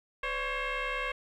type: tone with frequency modulation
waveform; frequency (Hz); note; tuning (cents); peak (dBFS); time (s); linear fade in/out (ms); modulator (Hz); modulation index
sine; 507; B4; +45; -29; 0.23-1.12; 5; 542; 4.4
effects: tanh soft clip ceiling -27 dBFS + 11-bit